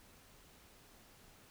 silence, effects pink hiss -62 dBFS RMS until 1.5 s

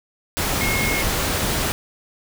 sine tone in noise, 2163 Hz, C#7, 43 cents flat, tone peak -23 dBFS, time 0.61-1.02 s, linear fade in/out 0 ms, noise pink, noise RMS -22 dBFS, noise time 0.37-1.72 s, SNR -4 dB, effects none

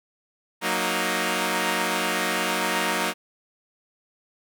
5% pulse chord, D# minor, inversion first, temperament equal, 185 / 233.1 / 311.1 Hz, F#3 / A#3 / D#4, 0 / 0 / 0 cents, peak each -16 dBFS, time 0.61-3.14 s, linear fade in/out 50 ms, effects none

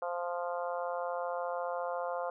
harmonic tone, 174.61 Hz, F3, in tune, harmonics 3 / 4 / 5 / 6 / 7 / 8, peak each -36 / -38 / -42 / -42 / -45 / -47 dBFS, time 0.02-2.3 s, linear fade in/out 2 ms, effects none

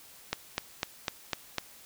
click train, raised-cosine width 0.2 ms, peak -11 dBFS, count 6, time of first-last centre 0.33-1.583 s, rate 3.99 Hz, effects white hiss -53 dBFS RMS until 1.85 s

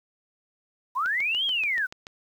sine linear two-way sweep, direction up then down, 932.3 to 3322 to 1433 Hz, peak -23 dBFS, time 0.95-1.87 s, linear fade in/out 20 ms, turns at 1.45 s
click train, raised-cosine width 0.2 ms, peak -22 dBFS, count 8, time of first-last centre 1.06-2.069 s, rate 6.94 Hz
effects 9-bit

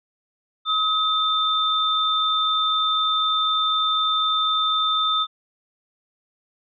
sine tone pair together, 1272 / 3576 Hz, D#6 / A7, +38 / +27 cents, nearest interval octave + tritone, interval 1789 cents, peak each -21 dBFS, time 0.65-5.27 s, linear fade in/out 50 ms, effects none

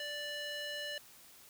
square tone with band-pass filter, 587 Hz, D5, 1 cent flat, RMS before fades -41 dBFS, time 0-0.98 s, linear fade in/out 2 ms, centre 2900 Hz, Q 1.3, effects white hiss -58 dBFS RMS until 1.49 s

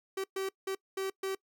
45% pulse tone bursts at uneven times, 385.2 Hz, G4, 30 cents flat, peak -32 dBFS, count 5, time 0.17-0.24 / 0.36-0.49 / 0.67-0.75 / 0.97-1.1 / 1.23-1.35 s, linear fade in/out 5 ms, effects noise-tail reverb RT60 0.1 s tail -23 dB re dry

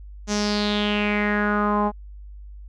sawtooth tone with low-pass filter sweep, 207.7 Hz, G#3, in tune, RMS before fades -22 dBFS, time 0.27-1.92 s, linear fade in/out 50 ms, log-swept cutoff 6400 to 890 Hz, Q 5, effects added 50 Hz sine -37 dBFS peak until 2.68 s

